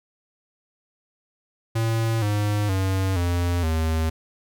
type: tone with pitch steps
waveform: square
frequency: 113.3 / 103.9 / 95.27 / 87.37 / 80.12 Hz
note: A#2 / G#2 / G2 / F2 / E2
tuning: -49 / +1 / -49 / +1 / -49 cents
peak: -21 dBFS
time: 1.75-4.1 s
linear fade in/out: 10 ms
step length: 470 ms
effects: none

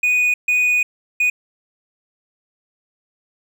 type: tone bursts at uneven times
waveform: triangle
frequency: 2476 Hz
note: D#7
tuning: 9 cents flat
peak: -12 dBFS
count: 3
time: 0.03-0.34 / 0.48-0.83 / 1.2-1.3 s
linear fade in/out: 5 ms
effects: none

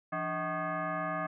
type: tone with frequency modulation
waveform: sine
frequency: 293.7 Hz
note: D4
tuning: in tune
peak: -31 dBFS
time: 0.12-1.27 s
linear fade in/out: 10 ms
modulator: 464 Hz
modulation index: 3
effects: none

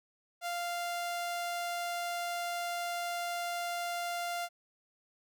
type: tone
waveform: sawtooth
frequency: 696 Hz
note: F5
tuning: 6 cents flat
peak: -30 dBFS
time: 0.41-4.49 s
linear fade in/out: 50 ms
effects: none

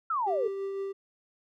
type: exponential sweep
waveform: sine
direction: down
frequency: 1384 to 415.3 Hz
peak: -26 dBFS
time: 0.1-0.48 s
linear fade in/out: 5 ms
type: tone with tremolo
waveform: triangle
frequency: 392 Hz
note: G4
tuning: in tune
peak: -28 dBFS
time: 0.26-0.93 s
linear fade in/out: 20 ms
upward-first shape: triangle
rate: 5.9 Hz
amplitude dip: 30%
effects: none

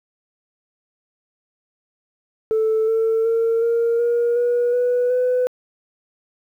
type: tone with pitch steps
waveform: sine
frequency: 440 / 448.2 / 456.6 / 465.1 / 473.8 / 482.6 / 491.6 / 500.8 Hz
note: A4 / A4 / A#4 / A#4 / A#4 / B4 / B4 / B4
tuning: 0 / +32 / -36 / -4 / +28 / -40 / -8 / +24 cents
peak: -14 dBFS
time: 2.51-5.47 s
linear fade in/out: 0 ms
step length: 370 ms
effects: tanh soft clip ceiling -13 dBFS + 9-bit

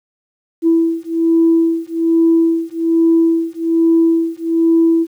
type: beating tone pair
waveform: sine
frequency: 329.6 / 330.8 Hz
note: E4 / E4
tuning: 0 / +6 cents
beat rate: 1.2 Hz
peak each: -13 dBFS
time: 0.62-5.07 s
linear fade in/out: 50 ms
effects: tanh soft clip ceiling -3 dBFS + 8-bit

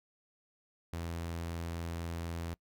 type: tone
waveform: sawtooth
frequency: 84.1 Hz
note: E2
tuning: 35 cents sharp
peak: -33 dBFS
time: 0.93-2.54 s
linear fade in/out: 0 ms
effects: noise-tail reverb RT60 0.1 s tail -24 dB re dry

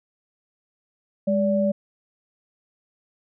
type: tone pair together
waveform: sine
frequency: 204.3 / 578.4 Hz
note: G#3 / D5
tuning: -28 / -27 cents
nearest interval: octave + tritone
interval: 1801 cents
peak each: -21 dBFS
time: 1.27-1.72 s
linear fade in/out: 10 ms
effects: none

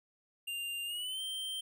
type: tone with pitch glide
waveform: square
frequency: 2794 to 3136 Hz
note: F7 to G7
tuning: 0 to 0 cents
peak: -37 dBFS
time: 0.47-1.61 s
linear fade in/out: 10 ms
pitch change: +200 cents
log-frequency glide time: 0.85-1.21 s
effects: none

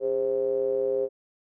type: ring-modulated tone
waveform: triangle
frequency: 61 Hz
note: B1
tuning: 21 cents flat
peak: -18 dBFS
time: 0-1.09 s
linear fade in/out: 50 ms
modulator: 465 Hz
effects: none

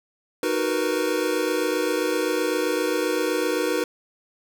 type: chord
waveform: square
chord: B major seventh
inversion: first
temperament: equal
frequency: 311.1 / 370 / 466.2 / 493.9 Hz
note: D#4 / F#4 / A#4 / B4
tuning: 0 / 0 / 0 / 0 cents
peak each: -28 / -28 / -28 / -28 dBFS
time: 0.43-3.84 s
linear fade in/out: 2 ms
effects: none

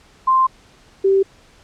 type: tone pair in turn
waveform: sine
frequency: 1046.5 / 388.7 Hz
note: C6 / G4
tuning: 0 / -15 cents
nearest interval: octave + perfect fourth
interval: 1715 cents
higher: first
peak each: -11 dBFS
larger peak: neither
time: 0.27-0.47 / 1.04-1.23 s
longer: first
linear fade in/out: 10 ms
effects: pink hiss -50 dBFS RMS until 1.63 s + low-pass 7000 Hz 12 dB/octave

